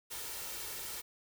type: noise with comb filter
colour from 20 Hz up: white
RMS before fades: -42 dBFS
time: 0.1-1.02 s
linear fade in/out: 20 ms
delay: 2.2 ms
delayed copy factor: +0.5
effects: none